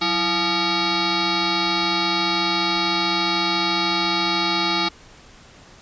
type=tone with frequency modulation; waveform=sine; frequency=1738 Hz; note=A6; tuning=22 cents flat; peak=-18 dBFS; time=0.01-4.89 s; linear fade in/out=10 ms; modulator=518 Hz; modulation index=5.7; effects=pink hiss -47 dBFS RMS until 5.81 s + resampled to 16000 Hz